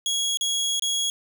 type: tone with dropouts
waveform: 25% pulse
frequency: 3322 Hz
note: G#7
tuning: in tune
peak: -19 dBFS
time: 0.06-1.1 s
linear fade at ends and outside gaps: 1 ms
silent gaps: 0.372-0.41 / 0.796-0.822 s
effects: none